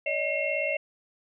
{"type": "tone cluster", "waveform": "sine", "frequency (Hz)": [569, 626, 2143, 2718], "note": ["C#5", "D#5", "C7", "F7"], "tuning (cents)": [45, 10, 41, -48], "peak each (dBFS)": -31, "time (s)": [0.06, 0.77], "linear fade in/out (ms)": 5, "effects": []}